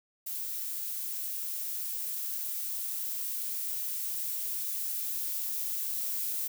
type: noise with level ramp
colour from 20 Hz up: violet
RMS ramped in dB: -36 to -33 dBFS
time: 0.26-6.48 s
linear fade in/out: 10 ms
effects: none